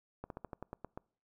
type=slowing click train; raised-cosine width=1 ms; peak=-28 dBFS; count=9; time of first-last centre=0.24-0.975 s; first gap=62 ms; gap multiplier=1.11; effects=noise-tail reverb RT60 0.5 s tail -26 dB re dry